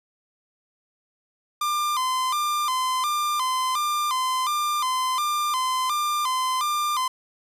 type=tone with vibrato; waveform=45% pulse; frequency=1108.7 Hz; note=C#6; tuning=in tune; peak=-22 dBFS; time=1.61-7.08 s; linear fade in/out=5 ms; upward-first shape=square; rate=1.4 Hz; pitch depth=130 cents each way; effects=resampled to 32000 Hz + 9-bit